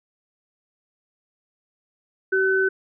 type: tone pair together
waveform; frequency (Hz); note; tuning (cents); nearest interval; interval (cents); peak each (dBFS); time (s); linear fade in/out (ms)
sine; 382.4 / 1513; G4 / F#6; -43 / +38; 2 octaves; 2381; -20 / -20; 2.32-2.69; 10
effects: none